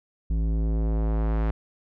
square tone with low-pass filter sweep, 54.5 Hz, A1, 16 cents flat, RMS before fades -24 dBFS, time 0.3-1.51 s, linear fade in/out 5 ms, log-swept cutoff 200 to 1800 Hz, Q 0.77, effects none

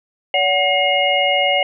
sine tone cluster, 570 / 742 / 2141 / 2867 Hz, C#5 / F#5 / C7 / F7, +48 / +5 / +39 / +45 cents, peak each -19 dBFS, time 0.34-1.63 s, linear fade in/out 2 ms, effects none

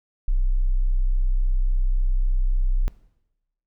sine tone, 31.79 Hz, C1, 49 cents flat, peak -17 dBFS, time 0.28-2.88 s, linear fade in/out 0 ms, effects noise-tail reverb RT60 0.9 s tail -19 dB re dry

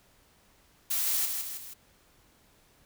blue noise with echo, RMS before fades -29 dBFS, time 0.9-1.26 s, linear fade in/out 10 ms, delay 160 ms, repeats 3, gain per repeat -5 dB, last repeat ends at 1.74 s, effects pink hiss -63 dBFS RMS until 2.85 s

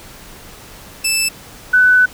15% pulse / sine tone pair in turn, 2637 / 1497.8 Hz, E7 / F#6, 0 / +21 cents, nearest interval minor seventh, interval 979 cents, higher first, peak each -7 dBFS, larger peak neither, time 1.04-1.29 / 1.73-2.06 s, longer second, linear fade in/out 10 ms, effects pink hiss -38 dBFS RMS until 2.13 s

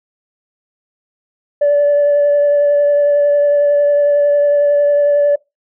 sine tone with vibrato, 579 Hz, D5, 25 cents flat, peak -7 dBFS, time 1.61-5.36 s, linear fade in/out 10 ms, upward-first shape triangle, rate 11 Hz, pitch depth 15 cents each way, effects noise-tail reverb RT60 0.2 s tail -22 dB re dry + tanh soft clip ceiling -6 dBFS

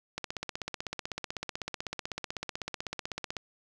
click train, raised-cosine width 0.2 ms, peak -17 dBFS, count 52, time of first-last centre 0.18-3.368 s, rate 16 Hz, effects none

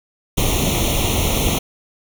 pink noise with comb filter, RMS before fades -18 dBFS, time 0.37-1.59 s, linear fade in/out 10 ms, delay 0.31 ms, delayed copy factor +0.9, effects none

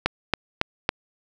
click train, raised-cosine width 0.3 ms, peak -3 dBFS, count 4, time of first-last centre 0.06-0.891 s, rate 3.61 Hz, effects none

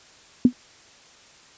sine tone with exponential decay, 246.9 Hz, B3, in tune, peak -6 dBFS, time 0.45-0.53 s, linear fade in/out 2 ms, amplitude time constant 16 ms, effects white hiss -51 dBFS RMS until 1.57 s + resampled to 16000 Hz

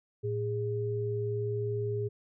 sine tone pair together, 112.65 / 410.6 Hz, A2 / G#4, +41 / -20 cents, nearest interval octave + minor seventh, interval 2239 cents, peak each -32 / -32 dBFS, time 0.23-2.09 s, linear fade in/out 20 ms, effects none

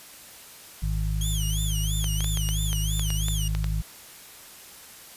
harmonic tone, 52 Hz, G#1, 3 cents sharp, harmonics 1 / 2 / 3, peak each -25 / -31 / -31 dBFS, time 0.82-3.82 s, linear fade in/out 10 ms
15% pulse tone with vibrato, 3182 Hz, G7, 25 cents sharp, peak -24 dBFS, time 1.21-3.48 s, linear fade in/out 2 ms, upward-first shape sine, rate 3 Hz, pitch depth 190 cents each way
clicks, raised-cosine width 0.2 ms, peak -16 dBFS, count 11, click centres 2.043 / 2.206 / 2.244 / 2.373 / 2.489 / 2.73 / 2.995 / 3.104 / 3.284 / 3.55 / 3.643 s
effects white hiss -46 dBFS RMS until 5.16 s + resampled to 32000 Hz

